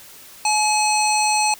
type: harmonic tone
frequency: 851 Hz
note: G#5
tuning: 42 cents sharp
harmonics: 1 / 3 / 5 / 7 / 9 / 10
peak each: -18 / -23 / -25 / -26 / -28 / -28 dBFS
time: 0.45-1.54 s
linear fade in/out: 2 ms
effects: white hiss -43 dBFS RMS until 1.59 s